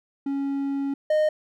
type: tone pair in turn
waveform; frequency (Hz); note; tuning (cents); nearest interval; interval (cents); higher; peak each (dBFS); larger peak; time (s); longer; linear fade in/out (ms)
triangle; 277.2 / 614.8; C#4 / D#5; 0 / -21; octave + major second; 1379; second; -22 / -16; second; 0.26-0.94 / 1.1-1.29; first; 5
effects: none